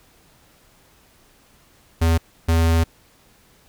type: tone bursts at uneven times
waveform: square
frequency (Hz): 82.41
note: E2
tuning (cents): 0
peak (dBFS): -15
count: 2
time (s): 2.01-2.18 / 2.48-2.84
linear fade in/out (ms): 10
effects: pink hiss -55 dBFS RMS until 3.68 s